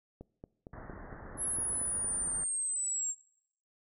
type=click train; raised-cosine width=2 ms; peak=-32 dBFS; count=10; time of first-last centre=0.21-2.274 s; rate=4.36 Hz
type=low-pass noise; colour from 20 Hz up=pink; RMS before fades=-47 dBFS; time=0.73-2.44 s; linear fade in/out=2 ms; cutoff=1900 Hz; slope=96 dB/octave
type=exponential sweep; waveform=sine; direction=down; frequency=11000 to 7410 Hz; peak=-31 dBFS; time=1.37-3.15 s; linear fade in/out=50 ms
effects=noise-tail reverb RT60 0.7 s tail -22 dB re dry